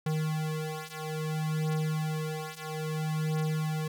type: beating tone pair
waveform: square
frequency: 155.56 / 156.16 Hz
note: D#3 / D#3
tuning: 0 / +7 cents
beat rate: 0.6 Hz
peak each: -34 / -33 dBFS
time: 0.06-3.88 s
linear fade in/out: 5 ms
effects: none